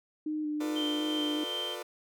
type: tone with vibrato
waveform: sine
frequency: 303.4 Hz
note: D#4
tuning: 44 cents flat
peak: -30 dBFS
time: 0.26-1.44 s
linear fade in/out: 5 ms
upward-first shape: square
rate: 2.7 Hz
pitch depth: 17 cents each way
type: chord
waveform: sawtooth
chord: B half-diminished seventh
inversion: second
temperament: just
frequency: 355.6 / 444.5 / 493.9 / 592.7 Hz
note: F4 / A4 / B4 / D5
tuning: +31 / +18 / 0 / +16 cents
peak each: -39 dBFS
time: 0.6-1.83 s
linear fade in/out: 10 ms
type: tone with tremolo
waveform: sine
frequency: 3136 Hz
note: G7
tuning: in tune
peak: -32 dBFS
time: 0.75-1.76 s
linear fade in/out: 20 ms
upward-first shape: sine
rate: 2.7 Hz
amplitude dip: 40%
effects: none